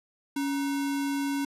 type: tone with sample-and-hold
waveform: sine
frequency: 280 Hz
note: C#4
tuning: 18 cents sharp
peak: -26 dBFS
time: 0.36-1.45 s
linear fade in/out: 5 ms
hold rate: 1225 Hz
effects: resampled to 32000 Hz